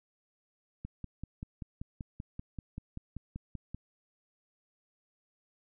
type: click train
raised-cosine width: 5 ms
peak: -27 dBFS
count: 16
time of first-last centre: 0.85-3.746 s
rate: 5.18 Hz
effects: none